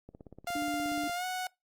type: click train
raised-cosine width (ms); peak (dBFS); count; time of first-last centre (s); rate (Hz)
2; -34; 18; 0.09-1.096; 16.9
type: tone with pitch glide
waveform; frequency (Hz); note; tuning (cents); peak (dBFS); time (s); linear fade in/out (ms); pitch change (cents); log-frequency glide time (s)
sawtooth; 698.5 to 737.5; F5 to F#5; 0 to -6; -29; 0.47-1.47; 2; +94; 1.14-1.25
type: tone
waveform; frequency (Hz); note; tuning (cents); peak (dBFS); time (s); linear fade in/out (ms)
sine; 295.5; D4; +11; -33; 0.55-1.08; 5
effects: noise-tail reverb RT60 0.2 s tail -23 dB re dry + Opus 48 kbps